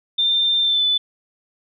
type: tone with pitch glide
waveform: sine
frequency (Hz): 3591 to 3497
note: A7 to A7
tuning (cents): +35 to -11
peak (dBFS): -15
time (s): 0.18-0.98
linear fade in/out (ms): 10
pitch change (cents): -46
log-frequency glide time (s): 0.6-0.85
effects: none